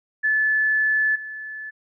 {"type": "tone with level steps", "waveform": "sine", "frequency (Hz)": 1734, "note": "A6", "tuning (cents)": -26, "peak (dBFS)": [-17, -31], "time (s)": [0.23, 1.71], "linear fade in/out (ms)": 20, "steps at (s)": 1.15, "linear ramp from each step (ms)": 10, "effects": []}